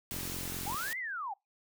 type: noise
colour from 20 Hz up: white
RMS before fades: -40 dBFS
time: 0.11-0.93 s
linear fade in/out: 0 ms
type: click train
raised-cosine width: 3 ms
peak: -30 dBFS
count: 29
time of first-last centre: 0.12-0.745 s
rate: 44.8 Hz
type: linear two-way sweep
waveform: sine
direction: up then down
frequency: 740 to 2110 to 740 Hz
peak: -35 dBFS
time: 0.66-1.34 s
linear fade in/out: 10 ms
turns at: 0.98 s
effects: noise-tail reverb RT60 0.2 s tail -26 dB re dry